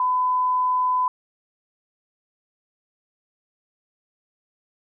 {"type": "tone", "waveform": "sine", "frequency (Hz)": 1006, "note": "B5", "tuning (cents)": 32, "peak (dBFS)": -18, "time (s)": [0, 1.08], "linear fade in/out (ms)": 2, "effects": []}